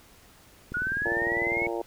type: click train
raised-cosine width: 3 ms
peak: -25 dBFS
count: 20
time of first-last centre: 0.72-1.67 s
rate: 20 Hz
type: linear sweep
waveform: sine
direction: up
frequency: 1428 to 2223 Hz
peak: -26 dBFS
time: 0.74-1.67 s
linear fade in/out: 5 ms
type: harmonic tone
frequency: 115.3 Hz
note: A#2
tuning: 19 cents flat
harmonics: 3 / 4 / 5 / 6 / 7 / 8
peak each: -32 / -34 / -36 / -38 / -39 / -40 dBFS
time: 1.05-1.82 s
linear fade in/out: 5 ms
effects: pink hiss -55 dBFS RMS until 1.86 s